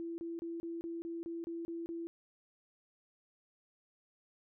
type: tone bursts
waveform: sine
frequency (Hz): 335.1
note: E4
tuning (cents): +29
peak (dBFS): -38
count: 10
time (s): 0-2.07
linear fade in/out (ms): 0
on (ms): 180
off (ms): 30
effects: none

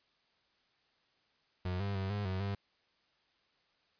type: tone with pitch steps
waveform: 35% pulse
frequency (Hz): 90.9 / 99.8 / 96 / 102.3 / 93.9 / 99.6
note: F#2 / G2 / G2 / G#2 / F#2 / G2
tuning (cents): -30 / +32 / -36 / -26 / +26 / +28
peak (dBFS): -32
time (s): 1.65-2.55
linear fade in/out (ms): 5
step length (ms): 150
effects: white hiss -73 dBFS RMS until 3.99 s + resampled to 11025 Hz

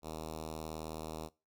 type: tone with notch filter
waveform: 5% pulse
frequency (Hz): 79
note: D#2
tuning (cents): +27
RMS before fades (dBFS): -43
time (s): 0.02-1.3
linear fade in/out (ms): 50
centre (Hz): 2000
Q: 1.2
effects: noise-tail reverb RT60 0.3 s tail -22 dB re dry

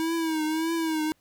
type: tone with vibrato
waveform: square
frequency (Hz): 320.4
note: E4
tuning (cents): -49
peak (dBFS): -25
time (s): 0-1.12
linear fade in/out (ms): 0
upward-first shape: triangle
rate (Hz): 1.7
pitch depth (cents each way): 75
effects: pink hiss -67 dBFS RMS until 1.2 s + MP3 96 kbps

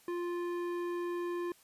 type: tone with low-pass filter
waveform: square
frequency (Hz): 349.2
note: F4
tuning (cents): 0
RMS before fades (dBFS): -36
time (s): 0.08-1.52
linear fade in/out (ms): 2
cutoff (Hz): 1800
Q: 0.72
effects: white hiss -63 dBFS RMS until 1.63 s + resampled to 32000 Hz

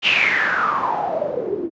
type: noise with low-pass filter sweep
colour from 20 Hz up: white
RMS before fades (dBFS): -20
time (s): 0.02-1.7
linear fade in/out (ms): 50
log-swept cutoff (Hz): 3000 to 320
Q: 8.8
effects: high-pass 150 Hz 12 dB/octave + resampled to 16000 Hz

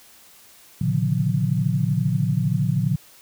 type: tone cluster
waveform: sine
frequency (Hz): 115.6 / 137.9 / 150.6 / 178.7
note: A#2 / C#3 / D3 / F3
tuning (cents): -14 / -9 / +44 / +40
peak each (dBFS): -24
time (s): 0.81-2.96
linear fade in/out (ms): 5
effects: white hiss -50 dBFS RMS until 3.21 s

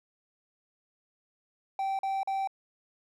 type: tone bursts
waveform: triangle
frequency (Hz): 777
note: G5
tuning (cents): -16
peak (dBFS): -26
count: 3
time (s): 1.79-2.474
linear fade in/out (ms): 2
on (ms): 200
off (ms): 42
effects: none

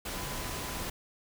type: tone in noise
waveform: sine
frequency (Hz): 1003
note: B5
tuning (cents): +26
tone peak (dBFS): -46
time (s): 0.14-0.83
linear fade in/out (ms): 5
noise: pink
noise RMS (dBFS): -37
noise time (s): 0.05-0.9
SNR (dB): -12
effects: none

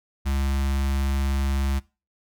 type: tone with notch filter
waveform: square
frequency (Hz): 68.2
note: C#2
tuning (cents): -28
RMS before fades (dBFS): -24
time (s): 0.25-1.8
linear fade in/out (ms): 20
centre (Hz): 470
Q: 1.1
effects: noise-tail reverb RT60 0.3 s tail -21 dB re dry

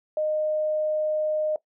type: tone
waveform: sine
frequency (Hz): 615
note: D#5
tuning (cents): -20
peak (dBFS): -22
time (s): 0.17-1.56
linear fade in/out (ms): 2
effects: noise-tail reverb RT60 0.1 s tail -18 dB re dry

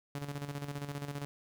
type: tone with tremolo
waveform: sawtooth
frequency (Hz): 142.9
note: D3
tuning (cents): -47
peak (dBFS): -32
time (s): 0.15-1.25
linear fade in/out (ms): 0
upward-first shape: square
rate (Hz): 15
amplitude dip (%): 60
effects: none

